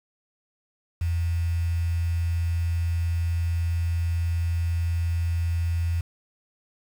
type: tone with quantisation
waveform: sine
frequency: 84.6 Hz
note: E2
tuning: 45 cents sharp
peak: -22 dBFS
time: 1.01-6.01 s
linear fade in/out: 5 ms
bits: 7
effects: none